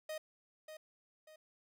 45% pulse tone with echo, 622.3 Hz, D#5, in tune, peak -40 dBFS, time 0.09-0.18 s, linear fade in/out 5 ms, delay 590 ms, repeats 2, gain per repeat -8 dB, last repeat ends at 1.36 s, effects none

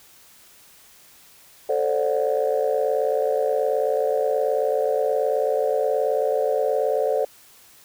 sine chord, D dominant seventh, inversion second, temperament just, 440.5 / 528.6 / 587.3 / 734.2 Hz, A4 / C5 / D5 / F#5, +2 / +18 / 0 / -14 cents, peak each -23 / -23 / -24 / -28 dBFS, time 1.69-7.25 s, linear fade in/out 5 ms, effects tanh soft clip ceiling -10 dBFS + white hiss -51 dBFS RMS until 7.84 s

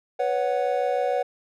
triangle chord, B suspended second, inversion none, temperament equal with one note detuned, 493.9 / 560.5 / 740 Hz, B4 / C#5 / F#5, 0 / +19 / 0 cents, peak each -24 dBFS, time 0.19-1.23 s, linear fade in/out 10 ms, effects none

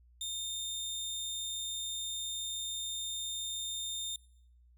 25% pulse tone, 3633 Hz, A#7, 45 cents flat, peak -32 dBFS, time 0.21-4.16 s, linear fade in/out 2 ms, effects noise-tail reverb RT60 0.8 s tail -24 dB re dry + added 60 Hz sine -59 dBFS peak until 4.77 s

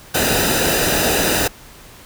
pink noise with comb filter, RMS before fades -17 dBFS, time 0.14-1.48 s, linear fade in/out 10 ms, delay 0.91 ms, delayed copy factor -0.65, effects pink hiss -42 dBFS RMS until 2.05 s

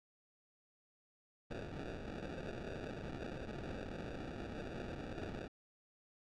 violet noise with sample-and-hold, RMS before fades -45 dBFS, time 1.5-5.48 s, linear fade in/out 10 ms, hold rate 1050 Hz, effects low-pass 4000 Hz 12 dB/octave

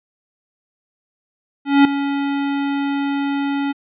square tone with ADSR envelope, 280.6 Hz, C#4, 21 cents sharp, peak -7 dBFS, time 1.65-3.73 s, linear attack 200 ms, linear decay 3 ms, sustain -12 dB, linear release 21 ms, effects resampled to 8000 Hz

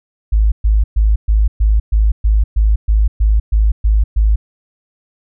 sine tone bursts, 53 Hz, G#1, 36 cents sharp, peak -8 dBFS, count 13, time 0.32-4.36 s, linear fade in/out 10 ms, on 200 ms, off 120 ms, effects none

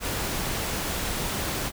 pink noise, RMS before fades -29 dBFS, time 0-1.72 s, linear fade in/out 50 ms, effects none

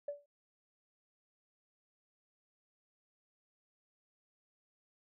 sine tone with exponential decay, 577 Hz, D5, 31 cents flat, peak -33 dBFS, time 0.08-0.26 s, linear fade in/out 5 ms, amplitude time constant 37 ms, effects tanh soft clip ceiling -29 dBFS

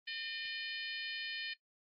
harmonic tone with a mistuned harmonic, 606 Hz, D#5, 46 cents flat, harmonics 3 / 4 / 5 / 6 / 7 / 8, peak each -44 / -44 / -44 / -49 / -47 / -52 dBFS, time 0.07-1.54 s, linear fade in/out 10 ms, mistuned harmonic 8, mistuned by +21 cents, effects noise-tail reverb RT60 0.1 s tail -17 dB re dry + Opus 24 kbps

